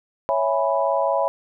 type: chord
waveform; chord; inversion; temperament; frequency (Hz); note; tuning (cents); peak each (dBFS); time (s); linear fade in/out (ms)
sine; C# minor seventh; none; equal; 554.4 / 659.3 / 830.6 / 987.8; C#5 / E5 / G#5 / B5; 0 / 0 / 0 / 0; -22 / -23 / -26 / -24; 0.29-1.28; 0
effects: none